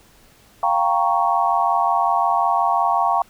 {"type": "chord", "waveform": "sine", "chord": "G half-diminished seventh", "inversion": "third", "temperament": "equal", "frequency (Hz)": [698.5, 784, 932.3, 1108.7], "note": ["F5", "G5", "Bb5", "Db6"], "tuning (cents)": [0, 0, 0, 0], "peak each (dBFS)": -21, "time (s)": [0.63, 3.22], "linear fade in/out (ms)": 2, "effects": ["pink hiss -52 dBFS RMS until 3.29 s"]}